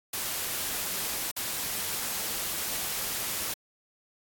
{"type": "noise with dropouts", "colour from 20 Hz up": "white", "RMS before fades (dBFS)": -32, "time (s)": [0.13, 3.54], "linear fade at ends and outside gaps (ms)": 5, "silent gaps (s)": [1.314, 1.363], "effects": ["AAC 64 kbps"]}